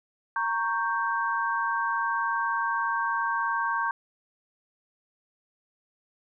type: chord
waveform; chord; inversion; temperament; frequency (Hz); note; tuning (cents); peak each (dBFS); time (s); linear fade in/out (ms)
sine; G diminished; first; equal with one note detuned; 928.6 / 1108.7 / 1568; Bb5 / Db6 / G6; -7 / 0 / 0; -29; 0.36-3.91; 2
effects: none